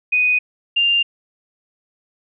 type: tone pair in turn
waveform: sine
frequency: 2489 / 2794 Hz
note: D#7 / F7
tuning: 0 / 0 cents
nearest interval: major second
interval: 200 cents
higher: second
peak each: -13 dBFS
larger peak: neither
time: 0.12-0.39 / 0.76-1.03 s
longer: neither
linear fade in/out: 10 ms
effects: none